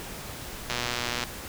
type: click train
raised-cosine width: 0.2 ms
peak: -11 dBFS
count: 66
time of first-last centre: 0.7-1.237 s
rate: 121 Hz
effects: pink hiss -39 dBFS RMS until 1.48 s